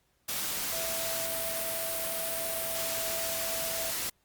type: tone in noise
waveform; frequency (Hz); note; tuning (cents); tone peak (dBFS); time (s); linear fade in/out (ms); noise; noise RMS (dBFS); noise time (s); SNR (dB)
sine; 660; E5; +2; -37; 0.72-3.91; 10; white; -33; 0.28-4.1; -7
effects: pink hiss -72 dBFS RMS until 4.24 s + Opus 48 kbps